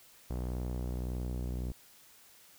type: tone with low-pass filter sweep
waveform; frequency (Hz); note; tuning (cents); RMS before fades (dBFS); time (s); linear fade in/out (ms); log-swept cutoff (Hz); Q
sawtooth; 61.74; B1; 0; -36; 0.3-1.72; 5; 800 to 410; 0.72
effects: white hiss -59 dBFS RMS until 2.58 s